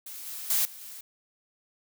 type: noise with level steps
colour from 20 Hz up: blue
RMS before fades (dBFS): -41 / -38 / -25 / -45 / -43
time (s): 0.06-1.01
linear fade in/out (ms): 5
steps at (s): 0.26 / 0.5 / 0.65 / 0.81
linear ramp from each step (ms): 2
effects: none